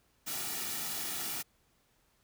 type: noise with comb filter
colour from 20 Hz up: white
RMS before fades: -37 dBFS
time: 0.26-1.43 s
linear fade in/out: 20 ms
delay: 1.9 ms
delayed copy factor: -0.6
effects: pink hiss -71 dBFS RMS until 2.23 s